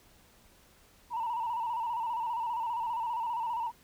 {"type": "tone with vibrato", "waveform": "sine", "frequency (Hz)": 932.3, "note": "A#5", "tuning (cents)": 0, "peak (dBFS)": -29, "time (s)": [1.1, 3.72], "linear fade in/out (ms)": 50, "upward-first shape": "square", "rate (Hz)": 15, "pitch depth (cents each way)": 61, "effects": ["tanh soft clip ceiling -27 dBFS", "pink hiss -61 dBFS RMS until 3.83 s"]}